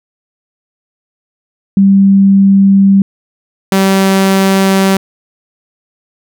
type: tone pair in turn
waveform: sine / sawtooth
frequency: 196 / 192.97 Hz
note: G3 / G3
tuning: 0 / -27 cents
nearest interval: unison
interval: 27 cents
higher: first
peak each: -3 dBFS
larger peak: neither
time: 1.77-3.02 / 3.72-4.97 s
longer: neither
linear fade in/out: 2 ms
effects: none